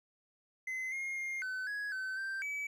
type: tone with pitch steps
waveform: triangle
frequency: 2048 / 2137 / 2123 / 1516 / 1668 / 1528 / 1568 / 2289 Hz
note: C7 / C7 / C7 / F#6 / G#6 / G6 / G6 / D7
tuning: -38 / +36 / +25 / +42 / +7 / -45 / 0 / -45 cents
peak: -34 dBFS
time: 0.67-2.67 s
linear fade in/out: 5 ms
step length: 250 ms
effects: none